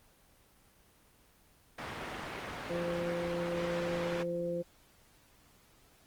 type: low-pass noise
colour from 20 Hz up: white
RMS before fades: -41 dBFS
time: 1.78-4.23 s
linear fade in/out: 5 ms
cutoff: 1900 Hz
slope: 12 dB/octave
type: harmonic tone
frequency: 172.5 Hz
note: F3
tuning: 21 cents flat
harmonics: 1 / 2 / 3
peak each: -39 / -39 / -34 dBFS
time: 2.69-4.63 s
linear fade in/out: 20 ms
effects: pink hiss -64 dBFS RMS until 6.06 s + Opus 24 kbps